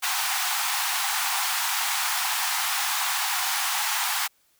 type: high-pass noise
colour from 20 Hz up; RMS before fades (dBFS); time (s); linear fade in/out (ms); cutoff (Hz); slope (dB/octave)
pink; -26; 0.02-4.28; 20; 740; 96
effects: white hiss -65 dBFS RMS until 4.59 s